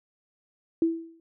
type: tone with exponential decay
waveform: sine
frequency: 329.6 Hz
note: E4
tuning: in tune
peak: -17 dBFS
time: 0.82-1.2 s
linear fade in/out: 2 ms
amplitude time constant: 82 ms
effects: none